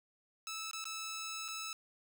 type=tone with dropouts; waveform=10% pulse; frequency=1309 Hz; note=E6; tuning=13 cents flat; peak=-32 dBFS; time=0.47-1.73 s; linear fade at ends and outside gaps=1 ms; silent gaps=0.712-0.732 / 0.842-0.854 / 1.481-1.485 s; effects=none